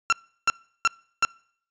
30% pulse tone bursts, 1361 Hz, F6, 45 cents flat, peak -14 dBFS, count 4, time 0.1-1.25 s, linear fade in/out 0 ms, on 25 ms, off 350 ms, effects noise-tail reverb RT60 0.6 s tail -26 dB re dry + resampled to 16000 Hz

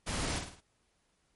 pink noise with echo, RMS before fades -35 dBFS, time 0.06-0.4 s, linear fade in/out 20 ms, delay 53 ms, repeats 4, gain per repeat -6 dB, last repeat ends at 0.612 s, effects pink hiss -74 dBFS RMS until 1.35 s + MP3 48 kbps

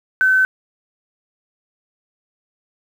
sine tone, 1525 Hz, G6, 48 cents flat, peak -11 dBFS, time 0.21-0.45 s, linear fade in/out 0 ms, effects 7-bit

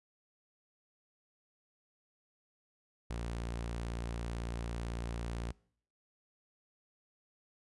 sawtooth tone, 58 Hz, A#1, 8 cents flat, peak -33 dBFS, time 3.1-5.52 s, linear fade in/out 5 ms, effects noise-tail reverb RT60 0.6 s tail -24 dB re dry + resampled to 24000 Hz

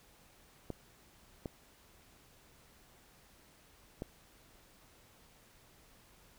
clicks, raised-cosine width 2 ms, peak -25 dBFS, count 3, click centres 0.703 / 1.458 / 4.021 s, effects pink hiss -63 dBFS RMS until 6.38 s

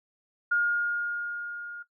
sine tone with level ramp, 1422 Hz, F6, 31 cents sharp, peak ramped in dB -20 to -37 dBFS, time 0.51-1.83 s, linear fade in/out 10 ms, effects noise-tail reverb RT60 0.1 s tail -17 dB re dry

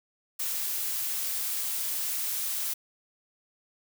blue noise, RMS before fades -31 dBFS, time 0.39-2.74 s, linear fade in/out 10 ms, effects none

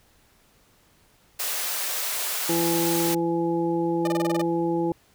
white high-pass noise, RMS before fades -28 dBFS, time 1.39-3.15 s, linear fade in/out 10 ms, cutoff 440 Hz, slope 24 dB/octave
harmonic tone, 168.4 Hz, E3, 37 cents sharp, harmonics 1 / 2 / 3 / 5, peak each -30 / -23 / -31 / -31 dBFS, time 2.49-4.92 s, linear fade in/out 2 ms
sawtooth tone bursts, 601 Hz, D5, 40 cents sharp, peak -23 dBFS, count 8, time 4.05-4.416 s, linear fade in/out 2 ms, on 23 ms, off 26 ms
effects pink hiss -60 dBFS RMS until 5.14 s

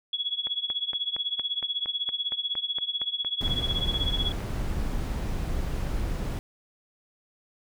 sine tone with tremolo, 3363 Hz, G#7, 21 cents sharp, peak -23 dBFS, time 0.13-4.32 s, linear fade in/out 2 ms, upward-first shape triangle, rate 16 Hz, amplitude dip 95%
click train, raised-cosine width 0.5 ms, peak -24 dBFS, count 18, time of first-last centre 0.47-4.405 s, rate 4.32 Hz
brown noise, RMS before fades -29 dBFS, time 3.41-6.39 s, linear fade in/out 0 ms
effects none

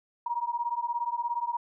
sine beating tone pair, 942 / 959 Hz, A#5 / A#5, +18 / +49 cents, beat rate 17 Hz, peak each -31 / -31 dBFS, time 0.26-1.57 s, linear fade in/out 5 ms, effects none

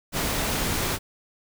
pink noise, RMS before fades -26 dBFS, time 0.12-0.99 s, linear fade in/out 50 ms, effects none

